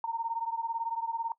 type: beating tone pair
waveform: sine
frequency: 912 / 930 Hz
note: A#5 / A#5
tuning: -38 / -4 cents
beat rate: 18 Hz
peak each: -32 / -35 dBFS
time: 0.04-1.32 s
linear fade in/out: 2 ms
effects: noise-tail reverb RT60 0.1 s tail -20 dB re dry